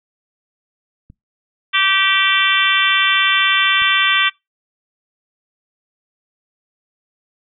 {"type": "clicks", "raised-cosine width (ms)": 5, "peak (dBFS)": -28, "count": 2, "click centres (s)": [1.101, 3.82]}
{"type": "harmonic tone", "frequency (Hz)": 388, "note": "G4", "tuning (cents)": -18, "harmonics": [3, 4, 5, 6, 7, 8, 9], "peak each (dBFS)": [-20, -20, -20, -20, -20, -20, -20], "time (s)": [1.73, 4.3], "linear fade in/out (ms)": 20}
{"effects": ["noise-tail reverb RT60 0.2 s tail -24 dB re dry"]}